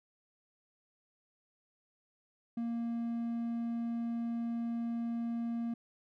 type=tone; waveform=triangle; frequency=233.1 Hz; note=A#3; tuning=in tune; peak=-31 dBFS; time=2.57-5.74 s; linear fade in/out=5 ms; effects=none